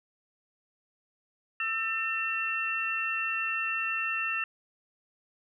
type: tone cluster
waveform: sine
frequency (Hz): 1321 / 1801 / 2705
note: E6 / A6 / E7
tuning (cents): +3 / +40 / +44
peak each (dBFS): -35 / -34 / -30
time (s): 1.6-4.44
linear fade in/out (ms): 2
effects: none